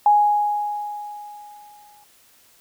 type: tone with exponential decay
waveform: sine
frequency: 830.6 Hz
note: G#5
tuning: in tune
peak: -10 dBFS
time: 0.06-2.04 s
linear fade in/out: 2 ms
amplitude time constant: 430 ms
effects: white hiss -55 dBFS RMS until 2.6 s